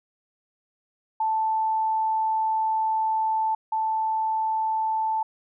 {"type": "tone pair in turn", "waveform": "sine", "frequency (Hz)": [880, 880], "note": ["A5", "A5"], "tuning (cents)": [0, 0], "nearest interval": "unison", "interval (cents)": 0, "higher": "neither", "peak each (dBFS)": [-21, -22], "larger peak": "first", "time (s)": [[1.2, 3.55], [3.72, 5.23]], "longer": "first", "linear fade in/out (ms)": 5, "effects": []}